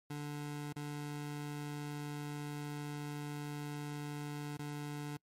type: tone with dropouts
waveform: 25% pulse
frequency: 146.83 Hz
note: D3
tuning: in tune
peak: -36 dBFS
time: 0.1-5.17 s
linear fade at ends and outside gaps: 5 ms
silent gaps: 0.728-0.761 / 4.571-4.591 s
effects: noise-tail reverb RT60 0.1 s tail -26 dB re dry + MP3 64 kbps